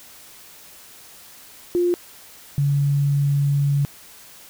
sine tone pair in turn, 351.5 / 141.85 Hz, F4 / C#3, +11 / +40 cents, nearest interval octave + major third, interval 1571 cents, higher first, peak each -16 dBFS, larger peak neither, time 1.75-1.94 / 2.58-3.85 s, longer second, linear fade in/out 0 ms, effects white hiss -45 dBFS RMS until 4.49 s

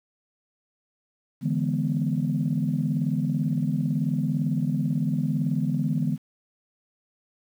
sine chord, E dominant seventh, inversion third, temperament equal, 146.83 / 164.81 / 207.7 / 246.9 Hz, D3 / E3 / G#3 / B3, 0 / 0 / 0 / 0 cents, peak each -26 / -27 / -29 / -28 dBFS, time 1.41-6.18 s, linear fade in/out 50 ms, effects tanh soft clip ceiling -13 dBFS + 9-bit

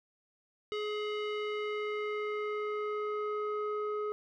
square tone with low-pass filter sweep, 421.3 Hz, G#4, 25 cents sharp, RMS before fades -35 dBFS, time 0.72-4.12 s, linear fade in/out 0 ms, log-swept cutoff 3400 to 1100 Hz, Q 2, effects none

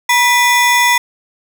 35% pulse ring-modulated tone, 1476 Hz, F#6, 5 cents flat, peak -4 dBFS, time 0.09-0.98 s, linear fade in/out 5 ms, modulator 514 Hz, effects none

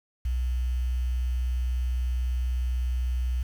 sine tone with quantisation, 61.9 Hz, B1, 5 cents sharp, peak -24 dBFS, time 0.25-3.43 s, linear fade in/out 5 ms, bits 8, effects none

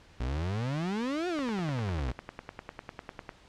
35% pulse exponential two-way sweep, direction up then down, 57 to 370 to 57 Hz, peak -28 dBFS, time 0.2-2.12 s, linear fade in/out 5 ms, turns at 1.28 s
click train, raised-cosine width 0.5 ms, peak -23 dBFS, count 20, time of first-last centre 1.39-3.292 s, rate 9.99 Hz
effects pink hiss -57 dBFS RMS until 3.48 s + low-pass 5000 Hz 12 dB/octave

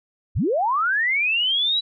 sine linear sweep, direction up, 42.7 to 3959 Hz, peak -18 dBFS, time 0.35-1.81 s, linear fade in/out 20 ms, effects none

